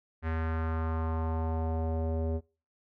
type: tone with low-pass filter sweep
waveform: square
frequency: 80.8 Hz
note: E2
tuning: 34 cents flat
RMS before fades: -31 dBFS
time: 0.22-2.41 s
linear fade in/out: 50 ms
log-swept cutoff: 1800 to 500 Hz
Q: 2.4
effects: noise-tail reverb RT60 0.4 s tail -26 dB re dry